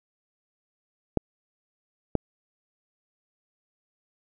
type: clicks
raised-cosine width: 2 ms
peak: -8 dBFS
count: 2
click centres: 1.173 / 2.153 s
effects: none